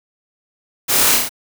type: noise with echo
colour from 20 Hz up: white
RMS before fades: -17 dBFS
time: 0.88-1.17 s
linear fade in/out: 20 ms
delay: 31 ms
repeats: 4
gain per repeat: -2 dB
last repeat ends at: 1.294 s
effects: none